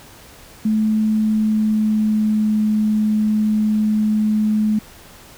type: tone with pitch glide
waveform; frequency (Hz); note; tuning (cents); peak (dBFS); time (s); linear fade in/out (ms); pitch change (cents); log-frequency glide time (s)
sine; 216.6 to 214; A3 to A3; -27 to -48; -14; 0.65-4.79; 5; -21; 1.06-2.58
effects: pink hiss -43 dBFS RMS until 5.37 s